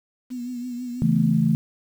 sine tone with vibrato, 245.7 Hz, B3, 9 cents flat, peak -28 dBFS, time 0.3-1.33 s, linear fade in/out 20 ms, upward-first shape triangle, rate 6.1 Hz, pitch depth 57 cents each way
sine chord, A major, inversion first, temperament equal with one note detuned, 138.59 / 165.48 / 220 Hz, C#3 / E3 / A3, 0 / +7 / 0 cents, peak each -24 / -20 / -20 dBFS, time 1.02-1.55 s, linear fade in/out 0 ms
effects 8-bit

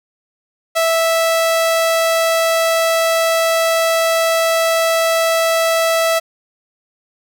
sawtooth tone, 657 Hz, E5, 6 cents flat, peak -9 dBFS, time 0.75-6.2 s, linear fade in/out 20 ms, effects none

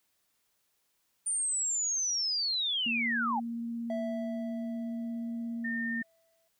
sine linear sweep, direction down, 9120 to 737 Hz, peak -28 dBFS, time 1.26-3.4 s, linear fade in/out 10 ms
sine tone with vibrato, 233.1 Hz, A#3, in tune, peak -33 dBFS, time 2.86-6.02 s, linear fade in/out 5 ms, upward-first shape triangle, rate 17 Hz, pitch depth 11 cents each way
triangle tone with exponential decay, 659.3 Hz, E5, in tune, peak -30 dBFS, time 3.9-6.48 s, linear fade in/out 2 ms, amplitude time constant 560 ms
sine tone, 1817 Hz, A#6, 45 cents flat, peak -33 dBFS, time 5.64-6.03 s, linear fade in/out 10 ms
effects white hiss -75 dBFS RMS until 6.59 s

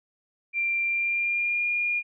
sine tone with pitch glide, 2370 to 2421 Hz, D7 to D#7, +15 to -48 cents, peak -23 dBFS, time 0.53-2.03 s, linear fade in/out 50 ms, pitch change +37 cents, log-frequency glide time 0.83-1.67 s, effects none

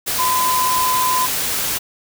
sine tone in noise, 1014 Hz, B5, 45 cents sharp, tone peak -16 dBFS, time 0.18-1.27 s, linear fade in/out 20 ms, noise white, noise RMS -21 dBFS, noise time 0.06-1.79 s, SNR +2 dB, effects none

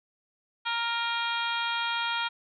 harmonic tone with a mistuned harmonic, 466.2 Hz, A#4, in tune, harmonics 2 / 3 / 4 / 5 / 6 / 7 / 8 / 9, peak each -32 / -32 / -39 / -36 / -43 / -34 / -40 / -44 dBFS, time 0.65-2.29 s, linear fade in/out 20 ms, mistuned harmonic 5, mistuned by +43 cents, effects none

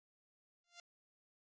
5% pulse tone with exponential growth, 695 Hz, F5, 9 cents flat, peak -38 dBFS, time 0.64-0.8 s, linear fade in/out 2 ms, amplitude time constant 33 ms, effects resampled to 16000 Hz

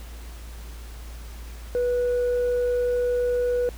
sine tone with tanh clipping, 489.7 Hz, B4, 15 cents flat, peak -21 dBFS, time 1.75-3.69 s, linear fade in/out 0 ms, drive 1 dB, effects added 57 Hz sine -36 dBFS peak until 3.77 s + pink hiss -47 dBFS RMS until 3.77 s

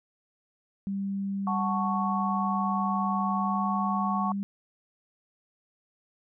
sine tone with pitch glide, 196.9 to 198.84 Hz, G3 to G3, +8 to +25 cents, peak -28 dBFS, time 0.87-4.43 s, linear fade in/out 0 ms, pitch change +17 cents, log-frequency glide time 3.37-3.65 s
sine chord, F# minor, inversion none, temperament equal, 740 / 880 / 1108.7 Hz, F#5 / A5 / C#6, 0 / 0 / 0 cents, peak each -32 / -34 / -29 dBFS, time 1.47-4.32 s, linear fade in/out 2 ms
effects none

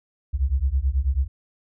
sine beating tone pair, 62.6 / 71.8 Hz, B1 / D2, +24 / -39 cents, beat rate 9.2 Hz, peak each -22 dBFS, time 0.33-1.28 s, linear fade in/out 20 ms, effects none

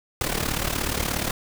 pink noise with amplitude modulation, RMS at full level -23 dBFS, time 0.21-1.31 s, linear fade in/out 2 ms, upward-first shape sine, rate 36.8 Hz, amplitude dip 75%, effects none

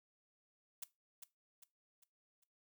blue noise with echo, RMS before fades -44 dBFS, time 0.82-0.84 s, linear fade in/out 5 ms, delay 400 ms, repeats 4, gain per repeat -7 dB, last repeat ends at 2.44 s, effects noise-tail reverb RT60 0.2 s tail -17 dB re dry

